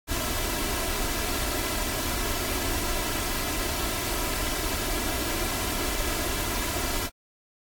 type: noise with comb filter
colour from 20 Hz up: pink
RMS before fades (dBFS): -28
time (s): 0.07-7.1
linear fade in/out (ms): 50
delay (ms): 3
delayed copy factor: +0.65
effects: AAC 64 kbps